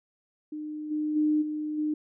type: tone with level steps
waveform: sine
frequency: 303.8 Hz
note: D#4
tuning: 41 cents flat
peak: -33 / -26 / -21 / -29 / -25 dBFS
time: 0.52-1.94 s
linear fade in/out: 5 ms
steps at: 0.9 / 1.15 / 1.41 / 1.77 s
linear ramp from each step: 20 ms
effects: none